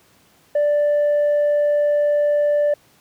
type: tone with tanh clipping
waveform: sine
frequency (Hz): 587.3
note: D5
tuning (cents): 0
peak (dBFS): -15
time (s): 0.55-2.74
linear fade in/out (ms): 5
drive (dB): 1
effects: pink hiss -55 dBFS RMS until 3 s + high-pass 100 Hz 12 dB/octave